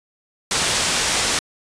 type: low-pass noise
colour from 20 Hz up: white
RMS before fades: -20 dBFS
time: 0.51-1.39 s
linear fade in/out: 2 ms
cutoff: 7800 Hz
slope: 12 dB/octave
effects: resampled to 22050 Hz